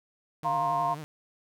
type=tone with vibrato; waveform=sawtooth; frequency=151.4 Hz; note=D#3; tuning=47 cents flat; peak=-34 dBFS; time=0.43-1.04 s; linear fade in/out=0 ms; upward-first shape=triangle; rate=11 Hz; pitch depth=100 cents each way
type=chord; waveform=sine; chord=F suspended fourth; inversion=none; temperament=equal with one note detuned; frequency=698.5 / 932.3 / 1059.3 Hz; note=F5 / Bb5 / C6; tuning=0 / 0 / +21 cents; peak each=-29 dBFS; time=0.44-0.95 s; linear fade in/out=20 ms
effects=none